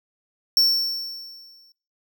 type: tone with exponential decay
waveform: square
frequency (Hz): 5440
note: F8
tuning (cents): -46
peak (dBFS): -13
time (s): 0.57-1.72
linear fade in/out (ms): 1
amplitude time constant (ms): 250
effects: noise-tail reverb RT60 0.4 s tail -22 dB re dry